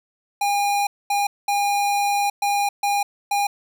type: tone bursts at uneven times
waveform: square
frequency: 811 Hz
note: G#5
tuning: 41 cents flat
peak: -19 dBFS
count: 6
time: 0.41-0.87 / 1.1-1.27 / 1.48-2.3 / 2.42-2.69 / 2.83-3.03 / 3.31-3.47 s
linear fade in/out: 5 ms
effects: none